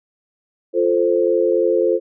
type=chord; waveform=sine; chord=F major; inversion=none; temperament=equal; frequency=349.2 / 440 / 523.3 Hz; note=F4 / A4 / C5; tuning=0 / 0 / 0 cents; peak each=-18 dBFS; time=0.73-2 s; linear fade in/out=50 ms; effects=none